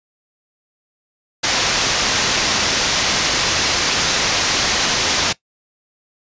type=low-pass noise; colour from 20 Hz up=white; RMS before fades=-18 dBFS; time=1.43-5.33 s; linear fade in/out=10 ms; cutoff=6600 Hz; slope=48 dB/octave; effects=noise-tail reverb RT60 0.1 s tail -19 dB re dry + resampled to 16000 Hz